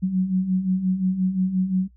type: beating tone pair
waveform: sine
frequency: 182.2 / 187.9 Hz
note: F#3 / F#3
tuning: -26 / +27 cents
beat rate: 5.7 Hz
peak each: -26 / -20 dBFS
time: 0.02-1.88 s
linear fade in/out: 20 ms
effects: noise-tail reverb RT60 0.1 s tail -23 dB re dry + added 60 Hz sine -50 dBFS peak until 1.96 s